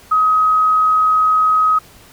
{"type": "tone", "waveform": "sine", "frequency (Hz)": 1265, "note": "D#6", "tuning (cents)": 28, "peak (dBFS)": -10, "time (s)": [0.11, 1.79], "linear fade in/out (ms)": 10, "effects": ["pink hiss -44 dBFS RMS until 2.12 s"]}